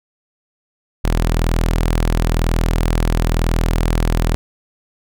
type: tone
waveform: sawtooth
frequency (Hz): 41.01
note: E1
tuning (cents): -8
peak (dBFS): -10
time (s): 1.04-4.35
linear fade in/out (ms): 0
effects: none